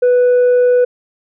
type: tone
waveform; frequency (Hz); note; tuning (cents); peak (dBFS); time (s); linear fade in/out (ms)
sine; 493.9; B4; 0; -5; 0.02-0.85; 10
effects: tanh soft clip ceiling -7 dBFS